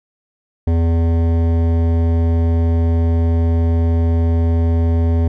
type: tone with hard clipping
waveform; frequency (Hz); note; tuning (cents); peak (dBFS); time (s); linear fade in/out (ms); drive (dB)
triangle; 83.2; E2; +17; -14; 0.67-5.28; 5; 18
effects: none